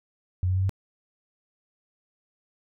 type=tone with pitch steps; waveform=sine; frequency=91 / 92.7 / 94.43 / 96.19 Hz; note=F#2 / F#2 / F#2 / G2; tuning=-28 / +4 / +36 / -32 cents; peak=-21 dBFS; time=0.43-0.694 s; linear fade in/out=0 ms; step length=66 ms; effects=none